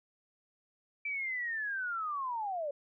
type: linear sweep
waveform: sine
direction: down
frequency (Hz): 2334 to 552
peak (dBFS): -33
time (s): 1.05-2.71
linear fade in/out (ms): 5
effects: none